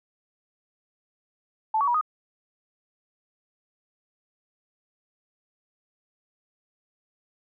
sine tone with pitch steps, 876 / 1129 / 963 / 1243 Hz, A5 / C#6 / B5 / D#6, -8 / +31 / -44 / -2 cents, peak -20 dBFS, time 1.74-2.012 s, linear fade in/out 5 ms, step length 68 ms, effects none

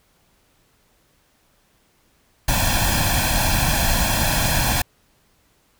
pink noise with comb filter, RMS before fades -19 dBFS, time 2.48-4.82 s, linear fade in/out 5 ms, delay 1.2 ms, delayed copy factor +0.85, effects pink hiss -61 dBFS RMS until 5.79 s

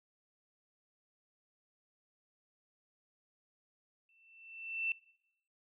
sine tone with exponential growth, 2676 Hz, E7, 25 cents sharp, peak -29 dBFS, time 4.09-4.92 s, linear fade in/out 2 ms, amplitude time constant 180 ms, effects noise-tail reverb RT60 0.9 s tail -25 dB re dry

